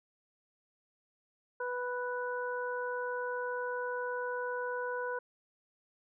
harmonic tone, 493.9 Hz, B4, in tune, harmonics 1 / 2 / 3, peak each -36 / -39 / -39 dBFS, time 1.6-5.19 s, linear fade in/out 5 ms, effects none

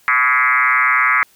sine tone with frequency modulation, 1661.2 Hz, G#6, in tune, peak -11 dBFS, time 0.08-1.23 s, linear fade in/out 0 ms, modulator 129 Hz, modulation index 4.3, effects white hiss -53 dBFS RMS until 1.35 s

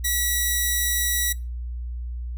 5% pulse tone, 1938 Hz, B6, 33 cents flat, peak -11 dBFS, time 0.04-1.33 s, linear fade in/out 10 ms, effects noise-tail reverb RT60 0.3 s tail -22 dB re dry + added 60 Hz sine -28 dBFS peak until 2.37 s

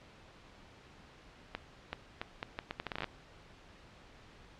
accelerating click train, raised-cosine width 0.3 ms, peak -20 dBFS, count 15, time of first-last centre 1.55-3.043 s, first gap 380 ms, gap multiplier 0.75, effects pink hiss -57 dBFS RMS until 4.59 s + low-pass 4000 Hz 12 dB/octave

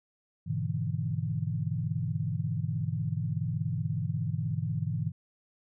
sine chord, E dominant seventh, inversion first, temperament just, 103.01 / 123.61 / 148.33 / 164.81 Hz, G#2 / B2 / D3 / E3, -14 / +2 / +18 / 0 cents, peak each -34 dBFS, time 0.46-5.12 s, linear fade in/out 20 ms, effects none

